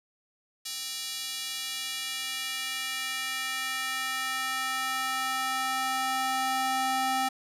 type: tone with high-pass filter sweep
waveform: square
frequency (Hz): 261.6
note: C4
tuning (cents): 0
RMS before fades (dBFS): -31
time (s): 0.65-7.29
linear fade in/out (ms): 10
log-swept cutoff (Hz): 4200 to 660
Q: 1.3
effects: resampled to 32000 Hz + 8-bit